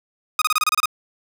sawtooth tone bursts, 1245 Hz, D#6, 1 cent sharp, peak -12 dBFS, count 9, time 0.39-0.857 s, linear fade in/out 2 ms, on 27 ms, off 28 ms, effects none

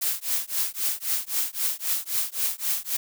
blue noise with tremolo, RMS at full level -23 dBFS, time 0.01-2.97 s, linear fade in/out 10 ms, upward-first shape triangle, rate 3.8 Hz, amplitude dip 100%, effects none

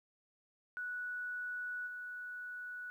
sine tone with level steps, 1474 Hz, F#6, 7 cents flat, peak -38 / -42 dBFS, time 0.77-2.9 s, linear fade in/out 0 ms, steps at 1.86 s, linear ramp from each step 20 ms, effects 12-bit

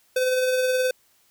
square tone with tremolo, 510 Hz, C5, 44 cents flat, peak -19 dBFS, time 0.16-0.91 s, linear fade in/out 5 ms, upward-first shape triangle, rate 19 Hz, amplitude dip 35%, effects white hiss -62 dBFS RMS until 1.3 s

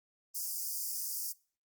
white high-pass noise, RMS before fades -37 dBFS, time 0.34-1.33 s, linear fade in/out 20 ms, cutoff 4800 Hz, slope 96 dB/octave, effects noise-tail reverb RT60 0.4 s tail -23 dB re dry + Opus 24 kbps

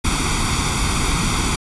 pink noise with comb filter, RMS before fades -19 dBFS, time 0.04-1.56 s, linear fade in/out 10 ms, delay 0.86 ms, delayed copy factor +0.75, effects resampled to 24000 Hz

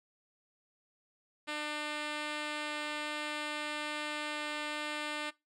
5% pulse tone, 299.8 Hz, D4, 36 cents sharp, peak -24 dBFS, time 1.47-5.31 s, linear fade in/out 20 ms, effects noise-tail reverb RT60 0.2 s tail -20 dB re dry + low-pass 7000 Hz 12 dB/octave

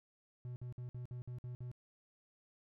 triangle tone bursts, 123.47 Hz, B2, in tune, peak -40 dBFS, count 8, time 0.45-1.715 s, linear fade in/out 0 ms, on 110 ms, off 55 ms, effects none

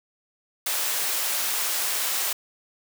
white high-pass noise, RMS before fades -26 dBFS, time 0.66-2.33 s, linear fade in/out 5 ms, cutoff 520 Hz, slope 12 dB/octave, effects none

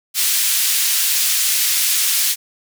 white band-pass noise, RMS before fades -17 dBFS, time 0.14-2.36 s, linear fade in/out 50 ms, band 2400 to 16000 Hz, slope 12 dB/octave, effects none

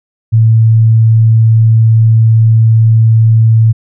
sine tone, 112.2 Hz, A2, 34 cents sharp, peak -3 dBFS, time 0.32-3.73 s, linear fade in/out 20 ms, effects none

